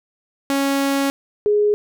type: tone pair in turn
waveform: sawtooth / sine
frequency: 276.3 / 416.4 Hz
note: C#4 / G#4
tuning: -6 / +5 cents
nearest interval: perfect fifth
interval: 711 cents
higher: second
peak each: -13 dBFS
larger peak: neither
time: 0.5-1.1 / 1.46-1.74 s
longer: first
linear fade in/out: 0 ms
effects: none

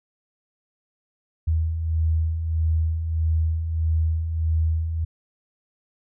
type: beating tone pair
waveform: sine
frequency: 79.1 / 80.7 Hz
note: D#2 / E2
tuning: +29 / -36 cents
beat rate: 1.6 Hz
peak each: -29 / -20 dBFS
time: 1.47-5.05 s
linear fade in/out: 10 ms
effects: none

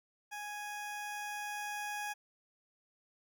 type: tone with level ramp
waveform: 20% pulse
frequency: 830.6 Hz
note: G#5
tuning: in tune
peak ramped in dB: -36 to -32 dBFS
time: 0.31-2.14 s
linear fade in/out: 20 ms
effects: none

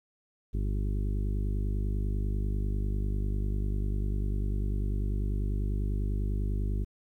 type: harmonic tone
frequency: 50.1 Hz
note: G1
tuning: 38 cents sharp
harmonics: 1 / 2 / 3 / 4 / 5 / 6 / 7 / 8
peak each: -28 / -34 / -43 / -40 / -47 / -46 / -47 / -48 dBFS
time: 0.53-6.85 s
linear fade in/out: 20 ms
effects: 11-bit

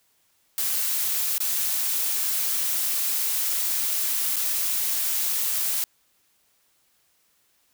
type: noise with dropouts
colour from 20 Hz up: blue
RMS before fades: -25 dBFS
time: 0.58-5.84 s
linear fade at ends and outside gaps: 1 ms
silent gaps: 1.381-1.403 / 4.36-4.365 s
effects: white hiss -66 dBFS RMS until 7.73 s

